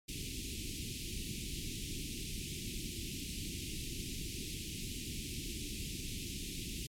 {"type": "band-stop noise", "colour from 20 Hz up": "pink", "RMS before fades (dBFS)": -41, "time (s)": [0.08, 6.87], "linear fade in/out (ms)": 10, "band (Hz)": [370, 2400], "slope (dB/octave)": 48, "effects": ["low-pass 12000 Hz 12 dB/octave", "MP3 96 kbps"]}